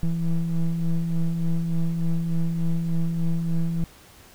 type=ring-modulated tone; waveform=triangle; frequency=82.41 Hz; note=E2; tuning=in tune; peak=-15 dBFS; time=0.03-3.84 s; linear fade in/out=0 ms; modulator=84.1 Hz; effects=pink hiss -50 dBFS RMS until 4.34 s